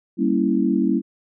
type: chord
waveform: sine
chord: G diminished seventh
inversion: none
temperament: equal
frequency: 196 / 233.1 / 277.2 / 329.6 Hz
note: G3 / Bb3 / Db4 / Fb4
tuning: 0 / 0 / 0 / 0 cents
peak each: -22 dBFS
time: 0.17-1.02 s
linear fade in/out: 50 ms
effects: none